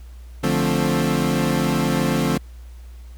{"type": "chord", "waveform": "30% pulse", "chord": "D minor seventh", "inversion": "none", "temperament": "equal with one note detuned", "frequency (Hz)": [146.83, 174.61, 220, 262.8], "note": ["D3", "F3", "A3", "C4"], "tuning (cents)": [0, 0, 0, 8], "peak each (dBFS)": -21, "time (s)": [0.43, 2.38], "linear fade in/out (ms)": 10, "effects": ["added 60 Hz sine -36 dBFS peak until 3.17 s", "pink hiss -55 dBFS RMS until 3.17 s"]}